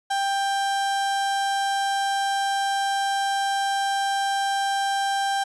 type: tone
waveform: 35% pulse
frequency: 790 Hz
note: G5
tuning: 13 cents sharp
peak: -20 dBFS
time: 0.1-5.44 s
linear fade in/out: 10 ms
effects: resampled to 22050 Hz